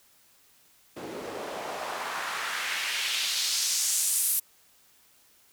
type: noise with band-pass filter sweep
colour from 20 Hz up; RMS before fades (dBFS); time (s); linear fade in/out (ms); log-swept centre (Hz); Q
white; -30; 0.96-4.4; 10; 300 to 12000; 1.6
effects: white hiss -61 dBFS RMS until 5.52 s